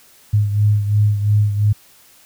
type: beating tone pair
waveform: sine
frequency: 103.83 / 106.73 Hz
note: G#2 / G#2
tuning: 0 / +48 cents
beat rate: 2.9 Hz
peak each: -13 / -20 dBFS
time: 0.33-1.73 s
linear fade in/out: 10 ms
effects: white hiss -49 dBFS RMS until 2.25 s